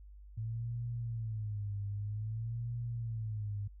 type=tone with vibrato; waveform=sine; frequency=109.6 Hz; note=A2; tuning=6 cents flat; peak=-35 dBFS; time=0.37-3.68 s; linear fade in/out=10 ms; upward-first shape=sine; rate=0.52 Hz; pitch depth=140 cents each way; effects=added 50 Hz sine -50 dBFS peak until 3.8 s